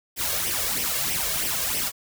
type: noise with flanger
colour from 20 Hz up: white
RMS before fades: -26 dBFS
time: 0.16-1.92 s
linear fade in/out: 50 ms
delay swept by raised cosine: 0.35 to 1.85 ms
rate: 3.1 Hz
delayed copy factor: +0.7
effects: none